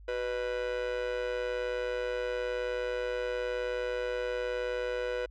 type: tone with amplitude modulation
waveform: 45% pulse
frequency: 493.9 Hz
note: B4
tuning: in tune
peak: -27 dBFS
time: 0.08-5.26 s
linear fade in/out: 5 ms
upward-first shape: sine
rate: 119 Hz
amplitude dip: 80%
effects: added 50 Hz sine -48 dBFS peak until 5.3 s + low-pass 3000 Hz 12 dB/octave